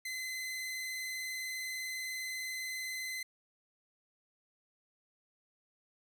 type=tone with vibrato; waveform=sawtooth; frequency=2043 Hz; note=C7; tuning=42 cents flat; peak=-34 dBFS; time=0.05-3.23 s; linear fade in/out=5 ms; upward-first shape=triangle; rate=20 Hz; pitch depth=31 cents each way; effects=none

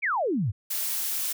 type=exponential sweep; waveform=sine; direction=down; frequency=2445 to 88.4 Hz; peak=-23 dBFS; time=0.02-0.52 s; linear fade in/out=20 ms
type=noise; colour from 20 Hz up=blue; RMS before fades=-29 dBFS; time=0.7-1.33 s; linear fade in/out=10 ms
effects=none

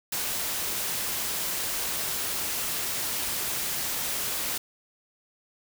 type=noise; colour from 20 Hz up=white; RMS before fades=-30 dBFS; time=0.12-4.58 s; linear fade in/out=5 ms; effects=none

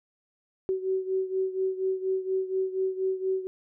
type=beating tone pair; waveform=sine; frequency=377.4 / 381.6 Hz; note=F#4 / G4; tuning=+34 / -47 cents; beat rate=4.2 Hz; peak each=-27 / -31 dBFS; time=0.69-3.47 s; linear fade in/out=0 ms; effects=none

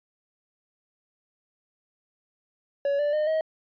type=tone with pitch steps; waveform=triangle; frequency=563 / 585.6 / 609 / 633.4 Hz; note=C#5 / D5 / D#5 / D#5; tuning=+27 / -5 / -37 / +31 cents; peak=-20 dBFS; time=2.85-3.41 s; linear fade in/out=2 ms; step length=140 ms; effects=resampled to 11025 Hz

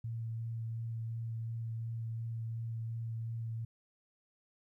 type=tone with vibrato; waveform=sine; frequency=114.1 Hz; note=A#2; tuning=37 cents flat; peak=-36 dBFS; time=0.04-3.65 s; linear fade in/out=5 ms; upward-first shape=sine; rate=2.8 Hz; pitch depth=12 cents each way; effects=13-bit

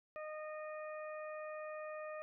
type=harmonic tone; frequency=615 Hz; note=D#5; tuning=20 cents flat; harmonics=1 / 2 / 3 / 4; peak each=-44 / -50 / -54 / -57 dBFS; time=0.16-2.22 s; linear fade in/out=0 ms; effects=none

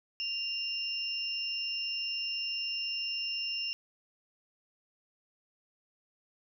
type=tone pair together; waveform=sine; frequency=2794 / 5336 Hz; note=F7 / E8; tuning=0 / +20 cents; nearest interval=major seventh; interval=1120 cents; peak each=-34 / -36 dBFS; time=0.2-3.73 s; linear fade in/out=0 ms; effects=none

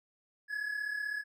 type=tone pair together; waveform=triangle; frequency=1663.1 / 1699 Hz; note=G#6 / G#6; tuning=+2 / +39 cents; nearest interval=unison; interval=37 cents; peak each=-38 / -33 dBFS; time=0.48-1.24 s; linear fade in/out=50 ms; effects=none

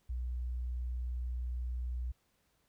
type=tone; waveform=sine; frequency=61.3 Hz; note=B1; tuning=12 cents flat; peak=-34 dBFS; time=0.09-2.12 s; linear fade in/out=10 ms; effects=pink hiss -75 dBFS RMS until 2.68 s

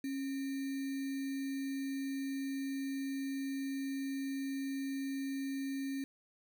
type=tone with sample-and-hold; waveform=sine; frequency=272.3 Hz; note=C#4; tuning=31 cents flat; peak=-35 dBFS; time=0.04-6.04 s; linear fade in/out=2 ms; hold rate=2100 Hz; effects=none

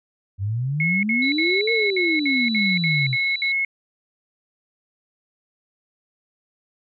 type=exponential two-way sweep; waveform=sine; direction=up then down; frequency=93.6 to 466.2 to 122.9 Hz; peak=-21 dBFS; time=0.38-3.17 s; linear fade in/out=50 ms; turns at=1.72 s
type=tone bursts; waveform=sine; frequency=2179 Hz; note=C#7; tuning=30 cents flat; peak=-19 dBFS; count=10; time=0.8-3.649 s; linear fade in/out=2 ms; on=230 ms; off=61 ms
type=tone with tremolo; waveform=sine; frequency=3951 Hz; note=B7; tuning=in tune; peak=-25 dBFS; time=1.22-3.52 s; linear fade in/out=5 ms; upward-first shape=triangle; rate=0.87 Hz; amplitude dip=45%
effects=none

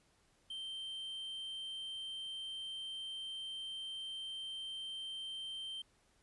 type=tone; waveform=triangle; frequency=3130 Hz; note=G7; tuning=3 cents flat; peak=-40 dBFS; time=0.5-5.82 s; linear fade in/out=5 ms; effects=pink hiss -72 dBFS RMS until 6.22 s + resampled to 24000 Hz

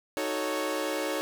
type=chord; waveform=sawtooth; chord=D# half-diminished seventh; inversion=none; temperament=equal; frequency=311.1 / 370 / 440 / 554.4 Hz; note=D#4 / F#4 / A4 / C#5; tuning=0 / 0 / 0 / 0 cents; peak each=-30 / -33 / -32 / -28 dBFS; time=0.17-1.21 s; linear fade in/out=0 ms; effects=none

